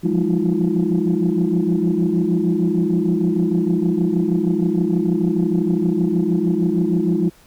sine tone cluster, 172.3 / 178.8 / 204.9 / 318.3 / 350.7 Hz, F3 / F3 / G#3 / D#4 / F4, -23 / +41 / -23 / +39 / +7 cents, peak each -21 dBFS, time 0.03-7.3 s, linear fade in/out 20 ms, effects tanh soft clip ceiling -8 dBFS + pink hiss -51 dBFS RMS until 7.46 s

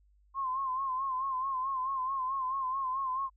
sine tone with vibrato, 1055 Hz, C6, 14 cents sharp, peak -30 dBFS, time 0.34-3.3 s, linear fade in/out 50 ms, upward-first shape sine, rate 4.6 Hz, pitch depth 67 cents each way, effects added 50 Hz sine -62 dBFS peak until 3.36 s

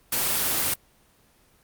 white noise, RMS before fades -24 dBFS, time 0.12-0.74 s, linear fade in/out 5 ms, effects pink hiss -60 dBFS RMS until 1.63 s + Opus 24 kbps

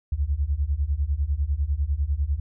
sine beating tone pair, 66.3 / 76.3 Hz, C2 / D#2, +23 / -33 cents, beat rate 10 Hz, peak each -25 / -24 dBFS, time 0.12-2.4 s, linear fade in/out 5 ms, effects none

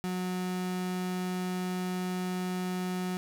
35% pulse tone, 182.6 Hz, F#3, 23 cents flat, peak -29 dBFS, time 0.04-3.17 s, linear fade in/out 0 ms, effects none

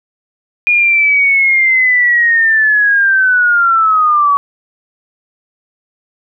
sine linear sweep, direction down, 2444 to 1123 Hz, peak -7 dBFS, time 0.67-4.37 s, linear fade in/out 0 ms, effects none

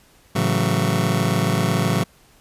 sawtooth chord, F# minor seventh, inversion first, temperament just, 111 / 138.75 / 166.5 / 185 Hz, A2 / C#3 / E3 / F#3, +16 / +2 / +18 / 0 cents, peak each -19 dBFS, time 0.35-2.04 s, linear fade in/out 10 ms, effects pink hiss -54 dBFS RMS until 2.4 s + resampled to 32000 Hz

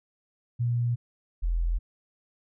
sine tone pair in turn, 119.8 / 42.26 Hz, A#2 / E1, +48 / +44 cents, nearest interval octave + tritone, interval 1804 cents, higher first, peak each -23 dBFS, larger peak neither, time 0.59-0.96 / 1.42-1.79 s, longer neither, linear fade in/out 20 ms, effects none

